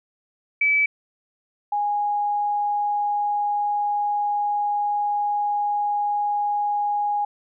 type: tone pair in turn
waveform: sine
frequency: 2300 / 825.2 Hz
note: D7 / G#5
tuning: -37 / -11 cents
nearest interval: octave + tritone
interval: 1774 cents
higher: first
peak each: -16 / -20 dBFS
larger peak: first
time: 0.61-0.86 / 1.72-7.25 s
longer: second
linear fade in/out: 5 ms
effects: none